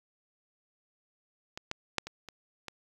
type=clicks; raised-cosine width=0.2 ms; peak=-22 / -16 / -10 / -23 / -27 / -22 dBFS; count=6; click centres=1.575 / 1.714 / 1.983 / 2.07 / 2.287 / 2.683 s; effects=8-bit